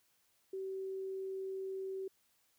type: tone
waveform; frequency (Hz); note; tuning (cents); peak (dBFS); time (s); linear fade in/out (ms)
sine; 383.1; G4; -40; -38; 0.53-2.08; 5
effects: white hiss -74 dBFS RMS until 2.58 s